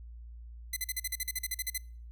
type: tone bursts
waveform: 5% pulse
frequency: 2031 Hz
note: B6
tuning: 48 cents sharp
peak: -21 dBFS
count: 14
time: 0.73-1.779 s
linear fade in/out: 5 ms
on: 35 ms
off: 43 ms
effects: noise-tail reverb RT60 0.5 s tail -25 dB re dry + added 58 Hz sine -44 dBFS peak until 2.11 s